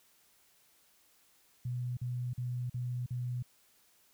sine tone bursts, 123.47 Hz, B2, in tune, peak -33 dBFS, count 5, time 1.65-3.426 s, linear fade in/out 5 ms, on 320 ms, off 44 ms, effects white hiss -67 dBFS RMS until 4.13 s

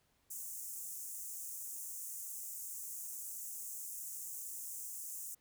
pink high-pass noise, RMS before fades -45 dBFS, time 0.3-5.35 s, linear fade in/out 10 ms, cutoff 6600 Hz, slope 48 dB/octave, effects pink hiss -75 dBFS RMS until 5.4 s

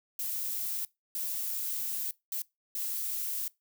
violet noise bursts at uneven times, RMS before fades -34 dBFS, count 4, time 0.19-0.85 / 1.15-2.11 / 2.32-2.42 / 2.75-3.48 s, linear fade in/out 2 ms, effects noise-tail reverb RT60 0.2 s tail -22 dB re dry

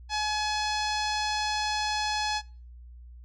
sawtooth tone with low-pass filter, 848 Hz, G#5, 36 cents sharp, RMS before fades -29 dBFS, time 0.09-2.42 s, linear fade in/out 50 ms, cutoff 5100 Hz, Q 3.1, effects noise-tail reverb RT60 0.4 s tail -23 dB re dry + added 60 Hz sine -44 dBFS peak until 3.24 s

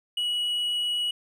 triangle tone, 2923 Hz, F#7, 22 cents flat, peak -23 dBFS, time 0.17-1.11 s, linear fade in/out 5 ms, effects none

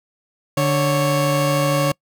30% pulse tone pair together, 146.84 / 554.4 Hz, D3 / C#5, 0 / 0 cents, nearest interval octave + major seventh, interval 2300 cents, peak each -16 dBFS, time 0.57-1.92 s, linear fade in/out 5 ms, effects noise-tail reverb RT60 0.1 s tail -26 dB re dry

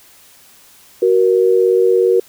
sine tone pair together, 373.6 / 470.7 Hz, F#4 / A#4, +17 / +17 cents, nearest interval major third, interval 400 cents, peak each -12 dBFS, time 1.02-2.2 s, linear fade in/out 5 ms, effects white hiss -46 dBFS RMS until 2.28 s

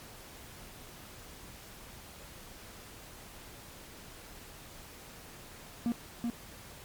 triangle tone with echo, 235.7 Hz, A#3, 19 cents sharp, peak -25 dBFS, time 5.86-5.92 s, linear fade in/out 0 ms, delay 380 ms, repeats 1, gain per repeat -3 dB, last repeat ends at 6.3 s, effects pink hiss -50 dBFS RMS until 6.84 s + MP3 96 kbps

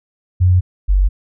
sine tone pair in turn, 90.9 / 47.61 Hz, F#2 / G1, -30 / -50 cents, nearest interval major seventh, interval 1120 cents, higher first, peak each -8 / -9 dBFS, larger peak first, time 0.4-0.61 / 0.88-1.09 s, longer neither, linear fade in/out 20 ms, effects none

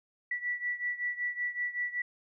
sine beating tone pair, 1954 / 1959.3 Hz, B6 / B6, -19 / -14 cents, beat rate 5.3 Hz, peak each -33 / -36 dBFS, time 0.31-2.02 s, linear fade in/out 5 ms, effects none

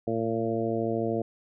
harmonic tone with a mistuned harmonic, 113.5 Hz, A#2, 46 cents flat, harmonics 1 / 2 / 3 / 4 / 5 / 6, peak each -35 / -32 / -31 / -31 / -34 / -34 dBFS, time 0.07-1.22 s, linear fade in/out 5 ms, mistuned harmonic 1, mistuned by +17 cents, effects none

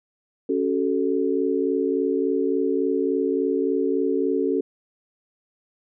sine chord, F# minor, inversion second, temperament equal with one note detuned, 277.2 / 376.5 / 440 Hz, C#4 / F#4 / A4, 0 / +30 / 0 cents, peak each -24 dBFS, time 0.49-4.61 s, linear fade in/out 5 ms, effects none

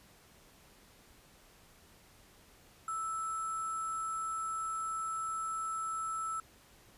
sine tone with sample-and-hold, 1318.5 Hz, E6, in tune, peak -34 dBFS, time 2.88-6.4 s, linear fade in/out 2 ms, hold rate 8820 Hz, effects pink hiss -61 dBFS RMS until 6.97 s + resampled to 32000 Hz

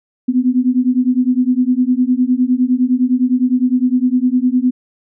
sine beating tone pair, 246.9 / 256.7 Hz, B3 / C4, 0 / -33 cents, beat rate 9.8 Hz, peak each -14 dBFS, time 0.28-4.71 s, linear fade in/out 10 ms, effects none

